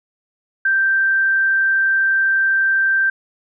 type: tone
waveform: sine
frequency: 1568 Hz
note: G6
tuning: in tune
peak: -13 dBFS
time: 0.65-3.1 s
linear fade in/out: 5 ms
effects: none